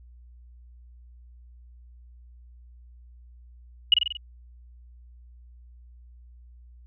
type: tone with echo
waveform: sine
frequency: 2905 Hz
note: F#7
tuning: 32 cents flat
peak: -12 dBFS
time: 3.92-3.94 s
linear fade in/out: 2 ms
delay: 46 ms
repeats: 5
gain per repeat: -4 dB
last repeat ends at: 4.17 s
effects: added 60 Hz sine -47 dBFS peak until 6.86 s